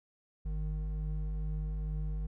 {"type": "tone pair together", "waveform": "triangle", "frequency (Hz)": [50.57, 154], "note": ["G#1", "D#3"], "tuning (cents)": [-45, -17], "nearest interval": "octave + perfect fifth", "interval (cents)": 1928, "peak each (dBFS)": [-31, -38], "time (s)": [0.45, 2.27], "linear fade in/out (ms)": 10, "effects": []}